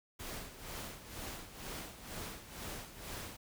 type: noise with tremolo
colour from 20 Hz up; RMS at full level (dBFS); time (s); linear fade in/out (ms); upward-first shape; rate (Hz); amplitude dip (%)
pink; -43; 0.19-3.37; 10; sine; 2.1; 70
effects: none